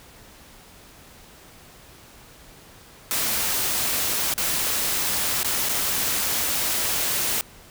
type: noise with dropouts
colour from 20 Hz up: white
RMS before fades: -24 dBFS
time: 3.11-7.41 s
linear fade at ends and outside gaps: 0 ms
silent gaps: 4.338-4.379 / 5.431-5.446 / 5.688-5.693 s
effects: pink hiss -48 dBFS RMS until 7.7 s